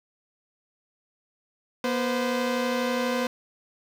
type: tone pair together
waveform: sawtooth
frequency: 241 / 514.2 Hz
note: B3 / C5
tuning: -42 / -30 cents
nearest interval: octave + minor second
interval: 1312 cents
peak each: -23 / -23 dBFS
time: 1.84-3.27 s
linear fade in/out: 2 ms
effects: low-pass 6000 Hz 12 dB/octave + 8-bit